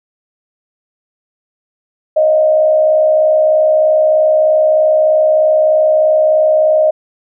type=tone with frequency modulation; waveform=sine; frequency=622.3 Hz; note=D#5; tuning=in tune; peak=-7 dBFS; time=2.16-6.91 s; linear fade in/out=10 ms; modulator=63.2 Hz; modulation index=0.47; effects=none